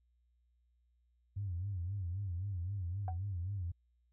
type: tone with vibrato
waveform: sine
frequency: 93.3 Hz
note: F#2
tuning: 15 cents sharp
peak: -35 dBFS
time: 1.36-3.72 s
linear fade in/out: 10 ms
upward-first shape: sine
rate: 3.8 Hz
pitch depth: 160 cents each way
type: tone with exponential decay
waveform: sine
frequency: 746 Hz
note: F#5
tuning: 14 cents sharp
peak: -34 dBFS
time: 3.08-3.18 s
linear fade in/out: 1 ms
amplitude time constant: 20 ms
effects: tanh soft clip ceiling -29 dBFS + added 60 Hz sine -70 dBFS peak until 4.12 s